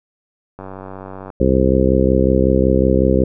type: click train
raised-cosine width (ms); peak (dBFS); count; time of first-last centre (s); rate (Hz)
1; -18; 69; 0.59-1.302; 95.5
type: harmonic tone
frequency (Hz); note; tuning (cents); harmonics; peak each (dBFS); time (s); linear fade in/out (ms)
65.41; C2; 0; 1 / 2 / 3 / 4 / 5 / 6 / 7 / 8; -18 / -21 / -18 / -20 / -20 / -19 / -21 / -19; 1.4-3.24; 5
effects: none